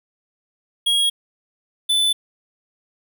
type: tone pair in turn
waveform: square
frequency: 3299 / 3504 Hz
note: G#7 / A7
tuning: -12 / -8 cents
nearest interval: minor second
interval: 104 cents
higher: second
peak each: -16 / -16 dBFS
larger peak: neither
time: 0.86-1.1 / 1.89-2.13 s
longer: neither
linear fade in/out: 10 ms
effects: none